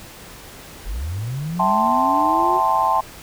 sine linear sweep, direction up, 35.49 to 373.6 Hz, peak -23 dBFS, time 0.84-2.61 s, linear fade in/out 50 ms
sine chord, A minor seventh, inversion second, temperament equal, 659.3 / 784 / 880 / 1046.5 Hz, E5 / G5 / A5 / C6, 0 / 0 / 0 / 0 cents, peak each -25 / -22 / -19 / -19 dBFS, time 1.59-3.01 s, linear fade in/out 10 ms
effects pink hiss -40 dBFS RMS until 3.22 s

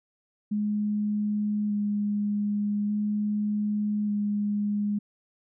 sine tone with vibrato, 207.7 Hz, G#3, in tune, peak -24 dBFS, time 0.51-4.99 s, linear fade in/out 10 ms, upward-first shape square, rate 0.42 Hz, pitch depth 11 cents each way, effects none

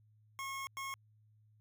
25% pulse tone bursts at uneven times, 1087 Hz, C#6, 34 cents flat, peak -36 dBFS, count 2, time 0.39-0.67 / 0.77-0.94 s, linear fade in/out 0 ms, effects added 107 Hz sine -64 dBFS peak until 1.6 s

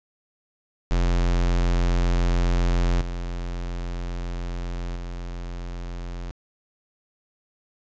square tone with level steps, 43.65 Hz, F1, in tune, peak -19 / -28 / -31 dBFS, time 0.91-6.31 s, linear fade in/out 0 ms, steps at 3.01 / 4.96 s, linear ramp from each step 2 ms, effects resampled to 16000 Hz + 10-bit

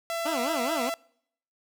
sawtooth tone, 670 Hz, E5, 28 cents sharp, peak -25 dBFS, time 0.1-0.94 s, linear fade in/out 0 ms
15% pulse tone with vibrato, 277.2 Hz, C#4, in tune, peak -22 dBFS, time 0.25-0.9 s, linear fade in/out 10 ms, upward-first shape sine, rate 4.7 Hz, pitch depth 280 cents each way
effects noise-tail reverb RT60 0.7 s tail -26 dB re dry

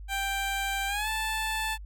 15% pulse tone with pitch glide, 786 to 877.2 Hz, G5 to A5, +4 to -6 cents, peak -22 dBFS, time 0.08-1.78 s, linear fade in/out 50 ms, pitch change +190 cents, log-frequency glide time 0.87-1.09 s, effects added 50 Hz sine -39 dBFS peak until 1.85 s

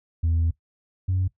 sine tone pair in turn, 82.41 / 92.84 Hz, E2 / F#2, 0 / +6 cents, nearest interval major second, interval 206 cents, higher second, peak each -17 / -19 dBFS, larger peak first, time 0.23-0.51 / 1.08-1.28 s, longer first, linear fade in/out 10 ms, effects noise-tail reverb RT60 0.1 s tail -18 dB re dry + tanh soft clip ceiling -17 dBFS

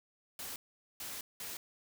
white noise bursts at uneven times, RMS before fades -43 dBFS, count 3, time 0.39-0.56 / 1-1.21 / 1.4-1.57 s, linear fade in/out 2 ms, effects none

